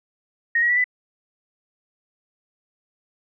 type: tone with pitch steps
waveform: sine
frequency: 1864.7 / 1907.2 / 1950.6 / 1995.1 Hz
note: A#6 / A#6 / B6 / B6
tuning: 0 / +39 / -22 / +17 cents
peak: -16 dBFS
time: 0.55-0.842 s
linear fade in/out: 5 ms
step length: 73 ms
effects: none